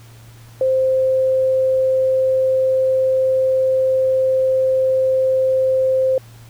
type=tone; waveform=sine; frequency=523.3 Hz; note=C5; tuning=in tune; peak=-13 dBFS; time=0.61-6.18 s; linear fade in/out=2 ms; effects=added 115 Hz sine -40 dBFS peak until 6.49 s + pink hiss -48 dBFS RMS until 6.49 s